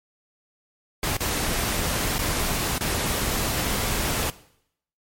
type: noise with dropouts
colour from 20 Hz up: pink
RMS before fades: -25 dBFS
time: 1.03-4.3 s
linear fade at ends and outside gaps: 2 ms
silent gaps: 1.168-1.205 / 2.182-2.19 / 2.781-2.808 s
effects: noise-tail reverb RT60 0.7 s tail -18 dB re dry + MP3 64 kbps